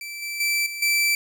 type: tone with level steps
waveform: sawtooth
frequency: 2330 Hz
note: D7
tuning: 14 cents flat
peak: -29 / -25 / -17 / -27 / -15 dBFS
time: 0.01-1.15 s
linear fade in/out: 2 ms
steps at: 0.22 / 0.4 / 0.66 / 0.82 s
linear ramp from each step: 5 ms
effects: none